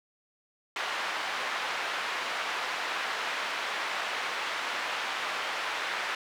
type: band-pass noise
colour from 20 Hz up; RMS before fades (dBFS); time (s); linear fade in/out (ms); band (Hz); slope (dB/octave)
pink; -33; 0.76-6.15; 2; 960 to 2900; 12
effects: none